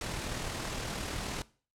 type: noise with amplitude modulation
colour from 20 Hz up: pink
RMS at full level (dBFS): -35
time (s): 0.01-1.42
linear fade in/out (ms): 2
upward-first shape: sine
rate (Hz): 39.3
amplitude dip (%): 35
effects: noise-tail reverb RT60 0.4 s tail -20 dB re dry + low-pass 9000 Hz 12 dB/octave